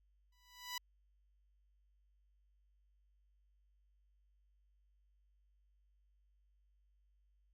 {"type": "tone with exponential growth", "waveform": "10% pulse", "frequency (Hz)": 987.8, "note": "B5", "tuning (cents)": 0, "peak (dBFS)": -30, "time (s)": [0.32, 0.78], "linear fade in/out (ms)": 5, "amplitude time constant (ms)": 98, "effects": ["added 50 Hz sine -70 dBFS peak until 7.53 s"]}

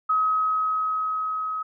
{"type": "tone with level ramp", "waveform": "sine", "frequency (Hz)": 1272, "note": "D#6", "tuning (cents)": 38, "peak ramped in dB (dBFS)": [-18, -26], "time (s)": [0.09, 1.63], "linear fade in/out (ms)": 10, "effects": []}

